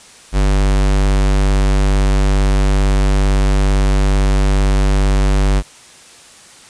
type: tone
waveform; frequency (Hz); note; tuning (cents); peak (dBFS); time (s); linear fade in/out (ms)
square; 48.87; G1; -5; -11; 0.32-5.63; 50
effects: white hiss -41 dBFS RMS until 6.69 s + resampled to 22050 Hz